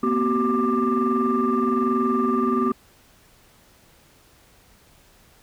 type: tone cluster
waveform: sine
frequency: 232.6 / 253.8 / 381.4 / 1186 Hz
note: A#3 / B3 / G4 / D6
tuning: -4 / +47 / -47 / +17 cents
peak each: -23 dBFS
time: 0.03-2.72 s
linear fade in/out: 5 ms
effects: tanh soft clip ceiling -12 dBFS + pink hiss -55 dBFS RMS until 5.42 s